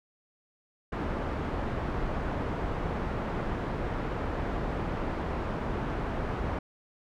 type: low-pass noise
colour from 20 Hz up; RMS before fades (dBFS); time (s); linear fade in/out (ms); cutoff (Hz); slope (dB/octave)
pink; -32; 0.92-6.59; 5; 1300; 12
effects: none